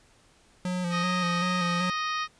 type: tone with vibrato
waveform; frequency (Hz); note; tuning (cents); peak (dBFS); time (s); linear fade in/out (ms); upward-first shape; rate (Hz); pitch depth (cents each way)
square; 177.5; F3; +28; -28; 0.65-1.9; 2; square; 2.6; 36
type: harmonic tone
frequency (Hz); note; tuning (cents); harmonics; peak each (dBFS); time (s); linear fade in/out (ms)
622.3; D#5; 0; 2 / 3 / 4 / 5 / 6 / 7 / 8 / 9; -29 / -35 / -37 / -41 / -40 / -43 / -45 / -42; 0.9-2.28; 50
effects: pink hiss -60 dBFS RMS until 2.39 s + resampled to 22050 Hz

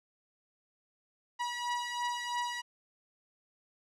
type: beating tone pair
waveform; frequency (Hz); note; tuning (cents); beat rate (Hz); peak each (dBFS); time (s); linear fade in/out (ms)
sawtooth; 966 / 969; B5 / B5; -39 / -33; 3; -31 / -34; 1.39-2.62; 20
effects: low-pass 7000 Hz 12 dB/octave

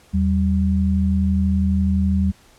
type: tone pair together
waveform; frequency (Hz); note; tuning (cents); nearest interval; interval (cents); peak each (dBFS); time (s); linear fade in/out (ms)
sine; 80.9 / 192.85; E2 / G3; -32 / -28; octave + minor third; 1504; -18; 0.13-2.32; 20
effects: pink hiss -52 dBFS RMS until 2.58 s + low-pass 11000 Hz 12 dB/octave

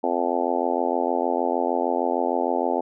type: harmonic tone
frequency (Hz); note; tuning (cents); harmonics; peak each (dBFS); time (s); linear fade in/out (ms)
86.5; F2; -16; 3 / 4 / 5 / 6 / 7 / 8 / 9 / 10; -29 / -29 / -29 / -29 / -29 / -29 / -29 / -29; 0.03-2.81; 10
effects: none

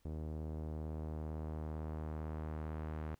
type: tone with low-pass filter sweep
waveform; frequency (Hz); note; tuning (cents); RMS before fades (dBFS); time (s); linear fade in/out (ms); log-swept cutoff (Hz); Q
sawtooth; 77.78; D#2; 0; -42; 0.05-3.15; 0; 500 to 1600; 0.89
effects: pink hiss -75 dBFS RMS until 3.19 s

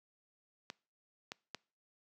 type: clicks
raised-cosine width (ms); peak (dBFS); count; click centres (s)
0.2; -24; 3; 0.701 / 1.319 / 1.547
effects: noise-tail reverb RT60 0.4 s tail -25 dB re dry + high-pass 150 Hz 12 dB/octave

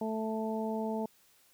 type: harmonic tone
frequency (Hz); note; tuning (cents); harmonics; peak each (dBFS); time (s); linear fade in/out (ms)
220; A3; 0; 1 / 2 / 3 / 4; -34 / -37 / -39 / -40; 0.01-1.06; 5
effects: white hiss -65 dBFS RMS until 1.53 s

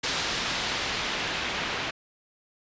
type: noise with low-pass filter sweep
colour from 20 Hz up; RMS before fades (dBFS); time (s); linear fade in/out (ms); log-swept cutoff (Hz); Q
white; -30; 0.03-1.91; 10; 4600 to 2700; 0.94
effects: resampled to 16000 Hz

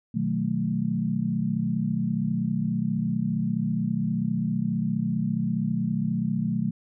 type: chord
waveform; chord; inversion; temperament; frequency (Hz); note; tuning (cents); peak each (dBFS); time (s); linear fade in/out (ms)
sine; B dominant seventh; none; equal; 123.47 / 155.56 / 185 / 220; B2 / D#3 / F#3 / A3; 0 / 0 / 0 / 0; -32 / -30 / -28 / -27; 0.14-6.71; 10
effects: none

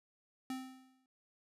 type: tone with exponential decay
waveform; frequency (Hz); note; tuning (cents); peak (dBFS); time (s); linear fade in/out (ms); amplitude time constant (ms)
square; 260; C4; -11; -37; 0.5-1.06; 2; 120
effects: resampled to 32000 Hz

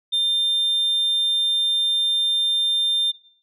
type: tone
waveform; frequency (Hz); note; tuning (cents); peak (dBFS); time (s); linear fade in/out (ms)
sine; 3600; A7; +39; -15; 0.12-3.12; 20
effects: noise-tail reverb RT60 0.5 s tail -17 dB re dry + tanh soft clip ceiling -17 dBFS

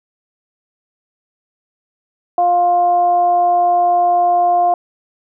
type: tone with frequency modulation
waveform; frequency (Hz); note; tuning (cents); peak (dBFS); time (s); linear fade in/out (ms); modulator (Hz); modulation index
sine; 704; F5; +14; -10; 2.38-4.74; 2; 352; 0.33
effects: none

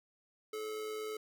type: tone with amplitude modulation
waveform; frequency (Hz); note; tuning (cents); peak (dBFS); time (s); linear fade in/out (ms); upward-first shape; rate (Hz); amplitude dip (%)
square; 431.4; A4; -34; -37; 0.53-1.17; 5; sine; 109; 40
effects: 12-bit

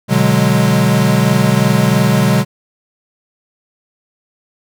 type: chord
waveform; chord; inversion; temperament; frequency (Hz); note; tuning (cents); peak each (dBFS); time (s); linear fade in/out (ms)
square; G# half-diminished seventh; first; equal; 123.47 / 146.83 / 185 / 207.7; B2 / D3 / F#3 / G#3; 0 / 0 / 0 / 0; -16; 0.08-2.45; 50
effects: none

